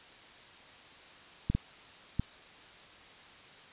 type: clicks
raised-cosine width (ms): 5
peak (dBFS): -16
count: 3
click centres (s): 1.5 / 1.55 / 2.196
effects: white hiss -53 dBFS RMS until 3.72 s + resampled to 8000 Hz